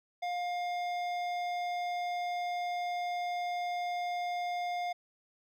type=tone with hard clipping; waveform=sine; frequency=708 Hz; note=F5; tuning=23 cents sharp; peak=-34 dBFS; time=0.22-4.93 s; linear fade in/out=10 ms; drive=12 dB; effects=none